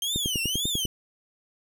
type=tone with vibrato; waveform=sawtooth; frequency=3136 Hz; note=G7; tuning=in tune; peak=-23 dBFS; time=0.02-0.86 s; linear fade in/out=2 ms; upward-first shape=triangle; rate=1.9 Hz; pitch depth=280 cents each way
type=click train; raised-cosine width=3 ms; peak=-17 dBFS; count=8; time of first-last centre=0.16-0.853 s; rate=10.1 Hz
effects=none